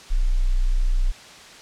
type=tone; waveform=sine; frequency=30.87 Hz; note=B0; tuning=in tune; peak=-16 dBFS; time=0.1-1.12 s; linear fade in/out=20 ms; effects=white hiss -43 dBFS RMS until 1.61 s + low-pass 6000 Hz 12 dB/octave